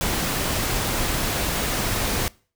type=noise; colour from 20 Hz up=pink; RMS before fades=-24 dBFS; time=0.01-2.28 s; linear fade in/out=0 ms; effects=noise-tail reverb RT60 0.4 s tail -23 dB re dry